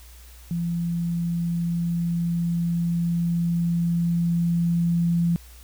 sine tone with level ramp, 170.4 Hz, F3, 42 cents flat, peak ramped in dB -23 to -18 dBFS, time 0.51-5.36 s, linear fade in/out 0 ms, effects added 60 Hz sine -44 dBFS peak until 5.63 s + white hiss -51 dBFS RMS until 5.63 s

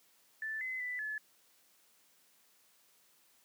sine tone with pitch steps, 1759 / 2038 / 1987 / 1720 Hz, A6 / C7 / B6 / A6, -1 / -46 / +10 / -40 cents, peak -36 dBFS, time 0.42-1.18 s, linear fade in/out 2 ms, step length 190 ms, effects white hiss -68 dBFS RMS until 3.44 s + high-pass 150 Hz 12 dB/octave

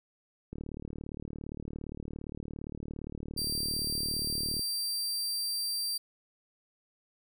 click train, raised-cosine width 3 ms, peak -27 dBFS, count 153, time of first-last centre 0.53-4.594 s, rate 37.4 Hz
sawtooth tone, 4700 Hz, D8, 1 cent sharp, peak -28 dBFS, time 3.37-5.98 s, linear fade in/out 10 ms
effects none

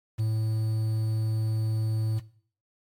triangle tone with quantisation, 110 Hz, A2, in tune, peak -22 dBFS, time 0.18-2.2 s, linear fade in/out 20 ms, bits 8, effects noise-tail reverb RT60 0.5 s tail -17 dB re dry + AAC 64 kbps

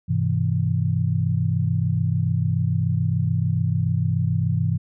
sine tone cluster, 99.8 / 126.7 / 162.9 Hz, G2 / B2 / E3, +32 / +45 / -20 cents, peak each -23 dBFS, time 0.08-4.78 s, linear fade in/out 20 ms, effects none

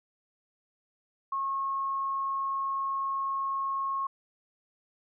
sine tone, 1088 Hz, C#6, 33 cents flat, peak -28 dBFS, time 1.32-4.07 s, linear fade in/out 5 ms, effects none

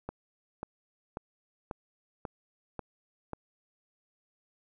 click train, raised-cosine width 1 ms, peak -22 dBFS, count 7, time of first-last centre 0.09-3.333 s, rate 1.85 Hz, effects none

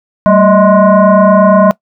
sine tone with frequency modulation, 221.8 Hz, A3, 14 cents sharp, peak -3 dBFS, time 0.26-1.71 s, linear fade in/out 0 ms, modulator 415 Hz, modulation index 2, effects noise-tail reverb RT60 0.1 s tail -21 dB re dry

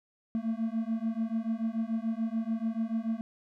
triangle beating tone pair, 221.9 / 228.8 Hz, A3 / A#3, +15 / -32 cents, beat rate 6.9 Hz, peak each -30 dBFS, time 0.35-3.21 s, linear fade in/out 0 ms, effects none

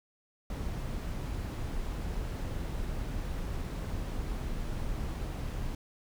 brown noise, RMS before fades -35 dBFS, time 0.5-5.75 s, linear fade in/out 2 ms, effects none

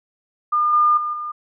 sine tone with level steps, 1209 Hz, D6, 50 cents sharp, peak -15 / -12 / -21 / -25 dBFS, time 0.52-1.32 s, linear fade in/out 10 ms, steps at 0.73 / 0.97 / 1.13 s, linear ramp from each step 5 ms, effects none

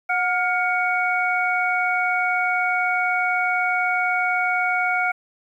sine tone cluster, 730 / 1414 / 2234 Hz, F#5 / F6 / C#7, -24 / +21 / +13 cents, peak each -23 dBFS, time 0.09-5.12 s, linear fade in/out 10 ms, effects 9-bit

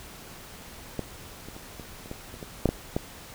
clicks, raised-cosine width 2 ms, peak -15 / -28 / -28 / -26 / -30 / -21 / -30 / -23 / -7 / -11 / -12 dBFS, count 11, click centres 0.993 / 1.486 / 1.565 / 1.797 / 2.059 / 2.114 / 2.341 / 2.428 / 2.657 / 2.69 / 2.965 s, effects pink hiss -45 dBFS RMS until 3.34 s

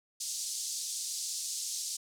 white band-pass noise, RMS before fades -37 dBFS, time 0.2-1.97 s, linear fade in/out 10 ms, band 4500 to 8500 Hz, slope 24 dB/octave, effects none

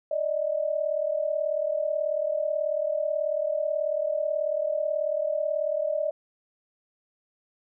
sine tone pair together, 587.3 / 625.6 Hz, D5 / D#5, 0 / +9 cents, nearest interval minor second, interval 109 cents, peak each -27 dBFS, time 0.11-6.11 s, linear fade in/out 5 ms, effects none

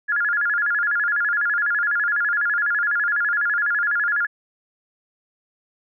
sine tone with vibrato, 1544 Hz, G6, 27 cents flat, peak -18 dBFS, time 0.08-4.27 s, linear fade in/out 20 ms, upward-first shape square, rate 12 Hz, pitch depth 160 cents each way, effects none

